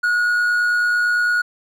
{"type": "tone with amplitude modulation", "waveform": "triangle", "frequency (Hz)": 1449, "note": "F#6", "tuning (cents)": -37, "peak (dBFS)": -12, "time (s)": [0.03, 1.42], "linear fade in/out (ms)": 10, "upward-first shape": "sine", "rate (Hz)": 109, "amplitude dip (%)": 30, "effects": []}